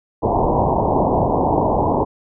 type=low-pass noise; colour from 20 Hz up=white; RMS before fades=-17 dBFS; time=0.22-2.05 s; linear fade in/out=20 ms; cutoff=990 Hz; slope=96 dB/octave; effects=none